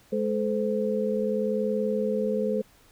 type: tone cluster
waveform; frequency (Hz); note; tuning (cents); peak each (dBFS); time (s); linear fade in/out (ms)
sine; 210 / 434.2 / 515; G#3 / A4 / C5; +19 / -23 / -28; -28; 0.12-2.62; 10
effects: pink hiss -58 dBFS RMS until 2.91 s